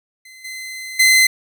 sawtooth tone with level steps, 2055 Hz, C7, 32 cents flat, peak -36 / -25 / -6 dBFS, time 0.25-1.27 s, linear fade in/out 5 ms, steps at 0.44 / 0.99 s, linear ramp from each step 10 ms, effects none

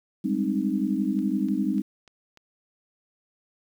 sine chord, Ab major seventh, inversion third, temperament equal with one note detuned, 196 / 207.7 / 261.6 / 307.9 Hz, G3 / Ab3 / C4 / Eb4, 0 / 0 / 0 / -18 cents, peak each -28 dBFS, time 0.24-1.82 s, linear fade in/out 10 ms
click train, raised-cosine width 0.2 ms, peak -33 dBFS, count 5, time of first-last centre 1.19-2.373 s, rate 3.38 Hz
effects 9-bit

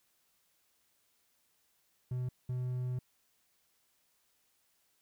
triangle tone bursts at uneven times, 125.7 Hz, B2, 31 cents sharp, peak -31 dBFS, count 2, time 2.11-2.29 / 2.49-2.99 s, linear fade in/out 5 ms, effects white hiss -74 dBFS RMS until 5.01 s

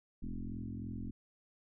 sine tone with frequency modulation, 108.7 Hz, A2, 21 cents flat, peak -38 dBFS, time 0.22-1.11 s, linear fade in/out 10 ms, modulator 43.3 Hz, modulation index 3.9, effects none

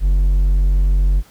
triangle tone with hard clipping, 46.25 Hz, F#1, in tune, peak -12 dBFS, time 0-1.23 s, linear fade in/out 50 ms, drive 6 dB, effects pink hiss -49 dBFS RMS until 1.3 s

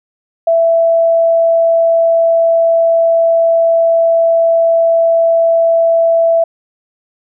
sine tone, 664 Hz, E5, 12 cents sharp, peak -7 dBFS, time 0.47-6.44 s, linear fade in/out 5 ms, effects none

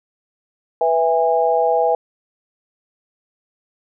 sine chord, E major, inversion second, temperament equal with one note detuned, 493.9 / 659.3 / 816.8 Hz, B4 / E5 / G#5, 0 / 0 / -29 cents, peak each -18 dBFS, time 0.81-1.95 s, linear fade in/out 2 ms, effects none

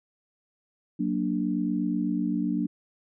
sine chord, Gb augmented, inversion none, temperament equal, 185 / 233.1 / 293.7 Hz, Gb3 / Bb3 / D4, 0 / 0 / 0 cents, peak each -29 / -29 / -28 dBFS, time 0.99-2.67 s, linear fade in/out 10 ms, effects none

